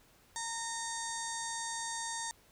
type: harmonic tone with a mistuned harmonic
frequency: 919 Hz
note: A#5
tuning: 25 cents flat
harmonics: 1 / 2 / 4 / 5 / 6 / 7 / 8 / 9 / 10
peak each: -41 / -44 / -47 / -48 / -48 / -44 / -46 / -46 / -49 dBFS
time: 0.36-2.31 s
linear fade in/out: 0 ms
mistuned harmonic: 6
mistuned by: +51 cents
effects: pink hiss -64 dBFS RMS until 2.51 s